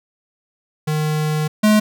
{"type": "tone pair in turn", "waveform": "square", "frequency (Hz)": [153.4, 212.9], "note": ["D#3", "G#3"], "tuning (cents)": [-24, 43], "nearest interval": "tritone", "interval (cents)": 567, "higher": "second", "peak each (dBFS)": [-18, -11], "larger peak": "second", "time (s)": [[0.87, 1.48], [1.63, 1.8]], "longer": "first", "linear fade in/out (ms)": 10, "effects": []}